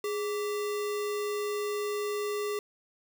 sine tone with sample-and-hold, 415.3 Hz, G#4, in tune, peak -29 dBFS, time 0.04-2.59 s, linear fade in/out 2 ms, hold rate 1575 Hz, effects none

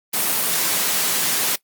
white high-pass noise, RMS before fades -20 dBFS, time 0.13-1.56 s, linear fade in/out 10 ms, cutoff 130 Hz, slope 96 dB/octave, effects noise-tail reverb RT60 0.1 s tail -19 dB re dry + Opus 24 kbps

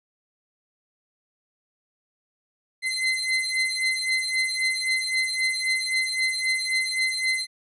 30% pulse beating tone pair, 2057 / 2060.8 Hz, C7 / C7, -30 / -27 cents, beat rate 3.8 Hz, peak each -23 dBFS, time 2.82-7.47 s, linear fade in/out 50 ms, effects resampled to 24000 Hz

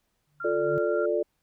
sine tone with exponential growth, 146.83 Hz, D3, in tune, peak -30 dBFS, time 0.27-0.78 s, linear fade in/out 0 ms, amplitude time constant 110 ms
sine tone with tremolo, 1385 Hz, F6, 15 cents flat, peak -32 dBFS, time 0.4-1.06 s, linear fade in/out 5 ms, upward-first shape sine, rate 3.6 Hz, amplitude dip 35%
sine chord, D minor, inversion first, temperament just, 352.4 / 440.5 / 587.3 Hz, F4 / A4 / D5, +16 / +2 / 0 cents, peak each -28 / -27 / -27 dBFS, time 0.44-1.23 s, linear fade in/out 10 ms
effects pink hiss -75 dBFS RMS until 1.42 s

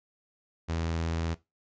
sawtooth tone with vibrato, 82.41 Hz, E2, in tune, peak -25 dBFS, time 0.68-1.35 s, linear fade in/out 20 ms, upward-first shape sine, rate 16 Hz, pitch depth 10 cents each way, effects noise-tail reverb RT60 0.2 s tail -17 dB re dry + resampled to 16000 Hz

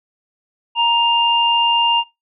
sine tone pair together, 937 / 2804 Hz, A#5 / F7, +9 / +6 cents, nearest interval octave + perfect fifth, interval 1897 cents, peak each -15 dBFS, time 0.75-2.04 s, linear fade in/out 50 ms, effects noise-tail reverb RT60 0.2 s tail -20 dB re dry

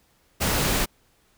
pink noise, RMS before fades -23 dBFS, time 0.4-0.86 s, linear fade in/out 20 ms, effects pink hiss -63 dBFS RMS until 1.37 s

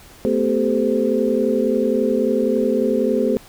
sine tone cluster, 221.8 / 252.9 / 389.8 / 433.4 / 515 Hz, A3 / B3 / G4 / A4 / C5, +14 / +41 / -10 / -26 / -28 cents, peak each -22 dBFS, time 0.25-3.37 s, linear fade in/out 0 ms, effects pink hiss -45 dBFS RMS until 3.48 s

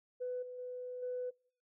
sine tone with level steps, 498.9 Hz, B4, 17 cents sharp, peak -35 / -43 / -40 / -35 dBFS, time 0.2-1.31 s, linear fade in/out 20 ms, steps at 0.42 / 0.58 / 1.02 s, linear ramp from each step 10 ms, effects noise-tail reverb RT60 0.6 s tail -26 dB re dry + tanh soft clip ceiling -31 dBFS

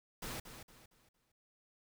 pink noise with echo, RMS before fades -43 dBFS, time 0.22-0.4 s, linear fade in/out 5 ms, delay 230 ms, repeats 4, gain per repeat -9 dB, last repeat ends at 1.32 s, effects none

